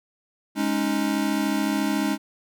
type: chord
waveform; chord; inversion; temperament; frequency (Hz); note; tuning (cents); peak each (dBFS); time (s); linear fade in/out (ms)
square; Ab suspended fourth; none; equal; 207.7 / 277.2 / 311.1; Ab3 / Db4 / Eb4; 0 / 0 / 0; -27; 0.55-2.18; 50
effects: none